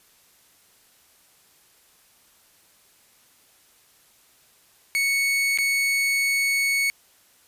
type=tone with dropouts; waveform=40% pulse; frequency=2217 Hz; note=C#7; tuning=in tune; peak=-19 dBFS; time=4.95-6.9 s; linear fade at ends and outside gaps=0 ms; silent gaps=5.575-5.586 s; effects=white hiss -58 dBFS RMS until 7.47 s + resampled to 32000 Hz